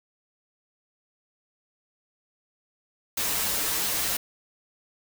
white noise with comb filter, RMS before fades -27 dBFS, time 3.17-4.17 s, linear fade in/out 5 ms, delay 7.9 ms, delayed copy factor -0.9, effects none

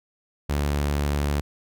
sawtooth tone, 72.3 Hz, D2, 27 cents flat, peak -18 dBFS, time 0.49-1.41 s, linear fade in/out 10 ms, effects none

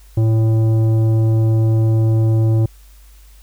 triangle tone with tanh clipping, 111.4 Hz, A2, 22 cents sharp, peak -13 dBFS, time 0.17-2.66 s, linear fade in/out 5 ms, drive 15 dB, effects added 50 Hz sine -41 dBFS peak until 3.42 s + white hiss -52 dBFS RMS until 3.42 s

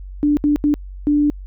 sine tone bursts at uneven times, 293.7 Hz, D4, in tune, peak -12 dBFS, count 4, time 0.23-0.37 / 0.44-0.56 / 0.64-0.74 / 1.07-1.3 s, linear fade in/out 0 ms, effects added 47 Hz sine -30 dBFS peak until 1.46 s

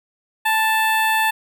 15% pulse tone with notch filter, 880 Hz, A5, in tune, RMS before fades -18 dBFS, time 0.45-1.31 s, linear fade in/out 10 ms, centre 5800 Hz, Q 0.55, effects none

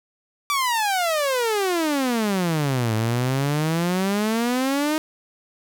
sawtooth exponential two-way sweep, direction down then up, 1175 to 108 to 314.6 Hz, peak -16 dBFS, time 0.5-4.98 s, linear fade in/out 0 ms, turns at 2.94 s, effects none

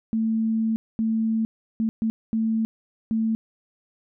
sine tone bursts at uneven times, 222.8 Hz, A3, 22 cents sharp, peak -20 dBFS, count 6, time 0.13-0.76 / 0.99-1.45 / 1.8-1.89 / 2.02-2.1 / 2.33-2.65 / 3.11-3.35 s, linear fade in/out 0 ms, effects none

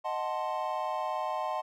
triangle chord, D# diminished seventh, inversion none, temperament equal, 622.3 / 740 / 880 / 1046.5 Hz, D#5 / F#5 / A5 / C6, 0 / 0 / 0 / 0 cents, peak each -34 dBFS, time 0.04-1.62 s, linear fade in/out 20 ms, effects none

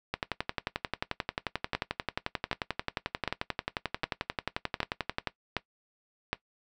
two click trains, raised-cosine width 0.3 ms, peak -12 / -13 dBFS, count 7 / 59, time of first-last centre 1.75-6.33 / 0.14-5.273 s, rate 1.31 / 11.3 Hz, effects noise-tail reverb RT60 0.1 s tail -17 dB re dry

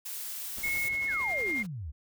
blue noise, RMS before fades -38 dBFS, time 0.05-0.89 s, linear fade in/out 10 ms
pink noise with tremolo, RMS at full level -45 dBFS, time 0.56-1.67 s, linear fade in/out 20 ms, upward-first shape sine, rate 11 Hz, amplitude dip 50%
sine tone with pitch glide, 2175 to 2120 Hz, C#7 to C7, -33 to +22 cents, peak -28 dBFS, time 0.63-1.63 s, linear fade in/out 10 ms, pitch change -45 cents, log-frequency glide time 1.09-1.3 s
sine exponential sweep, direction down, 1900 to 65.3 Hz, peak -35 dBFS, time 1.07-1.92 s, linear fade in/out 20 ms
effects none

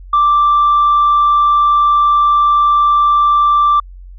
sine tone, 1174.7 Hz, D6, in tune, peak -6 dBFS, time 0.13-3.8 s, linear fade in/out 5 ms, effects tanh soft clip ceiling -5 dBFS + added 45 Hz sine -31 dBFS peak until 4.18 s

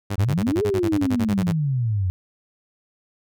sawtooth tone bursts, 100.7 Hz, G2, 47 cents sharp, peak -19 dBFS, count 16, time 0.1-1.523 s, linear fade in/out 10 ms, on 58 ms, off 33 ms
sine exponential two-way sweep, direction up then down, 88.9 to 431.4 to 88.9 Hz, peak -19 dBFS, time 0.18-2.1 s, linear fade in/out 0 ms, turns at 0.63 s
effects none

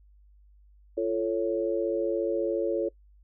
sine chord, F augmented, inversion none, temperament equal with one note detuned, 343.2 / 440 / 554.4 Hz, F4 / A4 / C#5, -30 / 0 / 0 cents, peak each -29 dBFS, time 0.97-2.89 s, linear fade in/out 10 ms, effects noise-tail reverb RT60 0.1 s tail -22 dB re dry + added 50 Hz sine -54 dBFS peak until 3.23 s

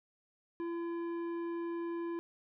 sine tone with tanh clipping, 338.9 Hz, E4, 48 cents sharp, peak -37 dBFS, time 0.6-2.19 s, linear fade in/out 0 ms, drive 11 dB, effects none

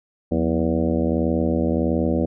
harmonic tone with a mistuned harmonic, 81.5 Hz, E2, 19 cents flat, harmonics 1 / 2 / 3 / 4 / 5 / 6 / 7 / 8 / 9, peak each -26 / -25 / -23 / -25 / -32 / -27 / -28 / -37 / -37 dBFS, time 0.31-2.26 s, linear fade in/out 10 ms, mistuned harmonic 2, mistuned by +140 cents, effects none

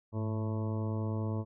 harmonic tone with a mistuned harmonic, 110 Hz, A2, in tune, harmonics 1 / 2 / 3 / 4 / 5 / 6 / 8 / 9 / 10, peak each -32 / -38 / -42 / -44 / -46 / -48 / -50 / -51 / -52 dBFS, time 0.12-1.45 s, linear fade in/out 50 ms, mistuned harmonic 1, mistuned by -79 cents, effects none

